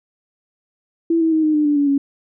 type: tone with pitch steps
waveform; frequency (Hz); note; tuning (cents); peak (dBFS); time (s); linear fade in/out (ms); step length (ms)
sine; 332 / 323.9 / 315.9 / 308.2 / 300.6 / 293.2 / 286 / 279; E4 / E4 / D#4 / D#4 / D4 / D4 / D4 / C#4; +12 / -30 / +26 / -16 / +40 / -3 / -46 / +11; -13; 1.1-1.98; 5; 110
effects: none